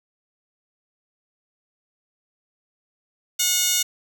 15% pulse tone with high-pass filter, 725 Hz, F#5, 35 cents flat, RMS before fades -21 dBFS, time 3.39-3.83 s, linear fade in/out 10 ms, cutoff 4700 Hz, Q 2.1, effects none

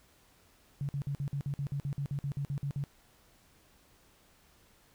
sine tone bursts, 140.8 Hz, C#3, 27 cents sharp, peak -31 dBFS, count 16, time 0.81-2.839 s, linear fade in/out 0 ms, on 79 ms, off 51 ms, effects pink hiss -64 dBFS RMS until 4.94 s

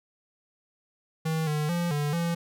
square tone with pitch steps, 159.8 / 150.9 / 172.7 / 146.7 / 169.7 Hz, D#3 / D3 / F3 / D3 / F3, +47 / +47 / -19 / -2 / -49 cents, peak -26 dBFS, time 1.25-2.35 s, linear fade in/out 10 ms, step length 220 ms, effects none

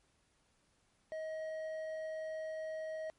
triangle tone with hard clipping, 632 Hz, D#5, 27 cents sharp, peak -40 dBFS, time 1.12-3.1 s, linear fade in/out 0 ms, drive 9 dB, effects pink hiss -74 dBFS RMS until 3.18 s + MP3 48 kbps

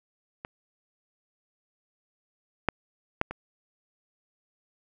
clicks, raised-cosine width 0.5 ms, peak -21 / -7 / -8 / -20 dBFS, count 4, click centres 0.449 / 2.687 / 3.214 / 3.31 s, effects none

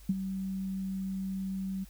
sine tone with ADSR envelope, 191.3 Hz, G3, 42 cents flat, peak -22 dBFS, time 0.09-1.85 s, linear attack 6 ms, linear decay 36 ms, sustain -10 dB, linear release 20 ms, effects added 50 Hz sine -50 dBFS peak until 1.89 s + white hiss -59 dBFS RMS until 1.89 s

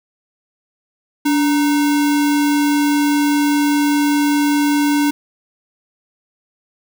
sine tone with sample-and-hold, 290 Hz, D4, 22 cents flat, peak -12 dBFS, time 1.25-5.11 s, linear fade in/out 10 ms, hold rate 1225 Hz, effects none

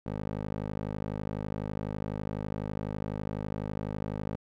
15% pulse tone with band-pass filter, 52 Hz, G#1, 3 cents sharp, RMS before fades -35 dBFS, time 0.06-4.36 s, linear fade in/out 5 ms, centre 340 Hz, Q 0.59, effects none

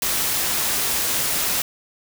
white noise, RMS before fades -22 dBFS, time 0.02-1.62 s, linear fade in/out 2 ms, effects none

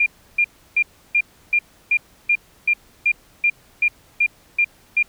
sine tone bursts, 2402 Hz, D7, 38 cents sharp, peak -13 dBFS, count 14, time 0-5.028 s, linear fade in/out 5 ms, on 62 ms, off 320 ms, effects pink hiss -53 dBFS RMS until 5.08 s

